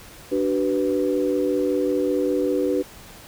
sine chord, B minor, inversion first, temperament equal with one note detuned, 293.7 / 378.9 / 493.9 Hz, D4 / F#4 / B4, 0 / +41 / 0 cents, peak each -23 dBFS, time 0.31-2.83 s, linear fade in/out 20 ms, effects tanh soft clip ceiling -9 dBFS + pink hiss -44 dBFS RMS until 3.27 s

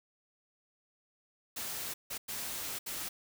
white noise bursts at uneven times, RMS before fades -39 dBFS, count 4, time 1.56-1.94 / 2.1-2.18 / 2.28-2.79 / 2.86-3.09 s, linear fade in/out 10 ms, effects none

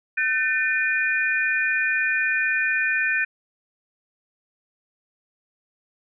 sine tone cluster, 1526 / 1790 / 2441 Hz, G6 / A6 / D#7, -47 / +29 / -34 cents, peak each -24 dBFS, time 0.17-3.25 s, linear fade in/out 10 ms, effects none

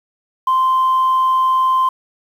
sine tone, 1041 Hz, C6, 9 cents flat, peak -10 dBFS, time 0.47-1.89 s, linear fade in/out 5 ms, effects tanh soft clip ceiling -9 dBFS + 7-bit

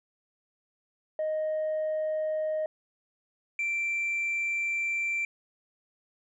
sine tone pair in turn, 622.3 / 2349 Hz, D#5 / D7, 0 / 0 cents, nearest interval octave + major seventh, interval 2300 cents, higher second, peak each -25 dBFS, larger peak neither, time 1.19-2.66 / 3.59-5.25 s, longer second, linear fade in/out 2 ms, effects tanh soft clip ceiling -25 dBFS

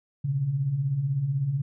sine beating tone pair, 123.8 / 139.8 Hz, B2 / C#3, +5 / +15 cents, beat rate 16 Hz, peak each -32 / -24 dBFS, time 0.24-1.62 s, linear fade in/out 10 ms, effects none

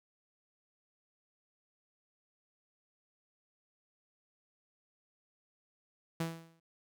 sawtooth tone with exponential decay, 164.81 Hz, E3, in tune, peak -27 dBFS, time 6.2-6.6 s, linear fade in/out 5 ms, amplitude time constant 85 ms, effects none

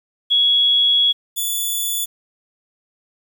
sine / 5% pulse tone pair in turn, 3346 / 3456 Hz, G#7 / A7, +12 / -32 cents, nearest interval minor second, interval 56 cents, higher second, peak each -12 dBFS, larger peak neither, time 0.3-1.13 / 1.36-2.06 s, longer first, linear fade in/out 20 ms, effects 8-bit

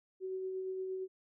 sine tone with tremolo, 376.4 Hz, F#4, 30 cents sharp, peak -35 dBFS, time 0.2-1.08 s, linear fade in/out 50 ms, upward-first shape sine, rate 8.6 Hz, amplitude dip 25%, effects none

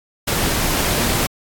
pink noise, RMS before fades -19 dBFS, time 0.27-1.27 s, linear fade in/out 10 ms, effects AAC 64 kbps

